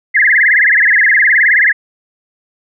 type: tone with vibrato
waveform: sine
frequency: 1864.7 Hz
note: A#6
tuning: in tune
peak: -6 dBFS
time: 0.14-1.73 s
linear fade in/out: 20 ms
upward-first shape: sine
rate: 19 Hz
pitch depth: 220 cents each way
effects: none